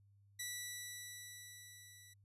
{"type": "tone with level ramp", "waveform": "10% pulse", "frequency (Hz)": 1960, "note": "B6", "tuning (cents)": -14, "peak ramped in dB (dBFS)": [-32, -50], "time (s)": [0.39, 2.14], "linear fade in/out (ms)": 10, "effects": ["added 100 Hz sine -65 dBFS peak until 2.24 s", "resampled to 32000 Hz"]}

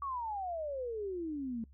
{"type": "exponential sweep", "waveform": "sine", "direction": "down", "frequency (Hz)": [1148, 219.9], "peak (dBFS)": -35, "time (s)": [0.02, 1.64], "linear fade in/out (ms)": 2, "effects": ["noise-tail reverb RT60 0.1 s tail -23 dB re dry", "added 68 Hz sine -55 dBFS peak until 1.73 s"]}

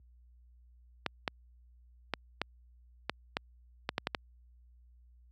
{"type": "clicks", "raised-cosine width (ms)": 0.3, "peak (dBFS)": -14, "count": 10, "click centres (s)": [1.063, 1.278, 2.137, 2.416, 3.096, 3.369, 3.891, 3.981, 4.071, 4.148], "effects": ["added 60 Hz sine -48 dBFS peak until 5.31 s", "high-pass 100 Hz 12 dB/octave"]}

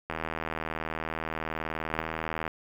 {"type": "click train", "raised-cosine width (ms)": 0.5, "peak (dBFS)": -17, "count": 191, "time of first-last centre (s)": [0.1, 2.478], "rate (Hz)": 79.9, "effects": ["8-bit"]}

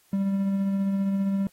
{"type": "tone with tremolo", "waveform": "triangle", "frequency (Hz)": 196, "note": "G3", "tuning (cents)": 0, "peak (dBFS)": -19, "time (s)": [0.13, 1.47], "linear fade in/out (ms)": 2, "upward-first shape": "triangle", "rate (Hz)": 15, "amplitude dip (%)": 30, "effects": ["white hiss -62 dBFS RMS until 1.52 s", "AAC 48 kbps"]}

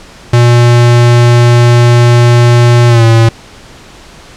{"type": "tone with pitch glide", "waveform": "square", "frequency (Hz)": [120, 114.25], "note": ["B2", "A#2"], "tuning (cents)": [-49, -34], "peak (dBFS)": -3, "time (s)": [0.33, 3.29], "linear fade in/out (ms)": 5, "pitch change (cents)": -85, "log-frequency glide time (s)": [2.88, 3.04], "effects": ["pink hiss -34 dBFS RMS until 4.36 s", "low-pass 7000 Hz 12 dB/octave"]}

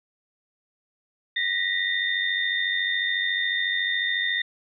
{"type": "tone cluster", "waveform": "sine", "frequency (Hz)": [1864, 1958, 3623], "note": ["A#6", "B6", "A7"], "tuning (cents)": [-1, -15, 50], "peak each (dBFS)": -27, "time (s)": [1.36, 4.42], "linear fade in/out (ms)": 5, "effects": []}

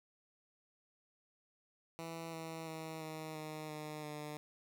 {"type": "tone with pitch steps", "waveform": "10% pulse", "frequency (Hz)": [164.81, 162.26, 159.75, 157.28, 154.84, 152.45, 150.09], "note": ["E3", "E3", "D#3", "D#3", "D#3", "D#3", "D3"], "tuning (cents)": [0, -27, 46, 19, -8, -35, 38], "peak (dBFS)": -35, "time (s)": [1.99, 4.37], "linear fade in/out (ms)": 0, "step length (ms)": 340, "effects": []}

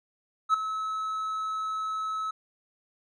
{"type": "tone with ADSR envelope", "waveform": "triangle", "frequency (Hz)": 1294, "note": "E6", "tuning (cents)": -32, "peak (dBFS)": -14, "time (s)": [0.49, 2.31], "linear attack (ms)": 49, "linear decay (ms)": 7, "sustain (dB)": -13, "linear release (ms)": 7, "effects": ["tanh soft clip ceiling -12 dBFS", "resampled to 22050 Hz"]}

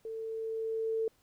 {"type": "tone with level ramp", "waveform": "sine", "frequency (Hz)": 446.4, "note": "A4", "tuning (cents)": 25, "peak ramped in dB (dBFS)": [-37, -28], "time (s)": [0.05, 1.08], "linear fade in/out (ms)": 2, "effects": ["pink hiss -69 dBFS RMS until 1.22 s"]}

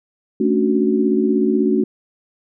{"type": "chord", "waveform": "sine", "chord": "D major seventh", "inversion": "second", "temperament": "equal", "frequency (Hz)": [220, 277.2, 293.7, 370], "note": ["A3", "C#4", "D4", "F#4"], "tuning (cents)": [0, 0, 0, 0], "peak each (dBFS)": [-18, -20, -22, -18], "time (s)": [0.4, 1.84], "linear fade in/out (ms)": 5, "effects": []}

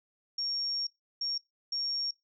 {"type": "tone bursts at uneven times", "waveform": "sine", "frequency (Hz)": 5540, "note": "F8", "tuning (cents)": -15, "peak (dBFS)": -30, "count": 3, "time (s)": [[0.38, 0.87], [1.21, 1.38], [1.72, 2.11]], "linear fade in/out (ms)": 5, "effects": ["noise-tail reverb RT60 0.2 s tail -26 dB re dry"]}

